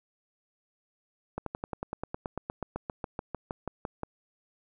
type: slowing click train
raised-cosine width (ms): 1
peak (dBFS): -19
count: 22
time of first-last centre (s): 1.38-4.033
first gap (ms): 83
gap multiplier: 1.04
effects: none